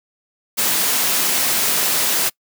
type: noise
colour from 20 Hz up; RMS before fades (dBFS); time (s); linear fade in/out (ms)
white; -18; 0.57-2.3; 20
effects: noise-tail reverb RT60 0.1 s tail -25 dB re dry + high-pass 150 Hz 12 dB/octave